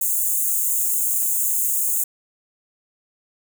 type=high-pass noise; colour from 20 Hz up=white; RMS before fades=-21 dBFS; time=0.01-2.04 s; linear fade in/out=5 ms; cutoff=6600 Hz; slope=96 dB/octave; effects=none